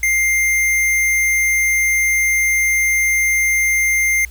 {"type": "tone", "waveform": "square", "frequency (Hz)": 2100, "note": "C7", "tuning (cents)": 6, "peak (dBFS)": -14, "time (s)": [0.03, 4.25], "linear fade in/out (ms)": 2, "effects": ["added 60 Hz sine -33 dBFS peak until 4.3 s", "white hiss -47 dBFS RMS until 4.3 s"]}